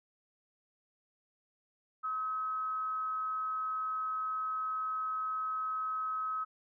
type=tone with amplitude modulation; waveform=sine; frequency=1279 Hz; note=D#6; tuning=47 cents sharp; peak=-31 dBFS; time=2.03-6.45 s; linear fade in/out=20 ms; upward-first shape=sine; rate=243 Hz; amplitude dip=30%; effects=none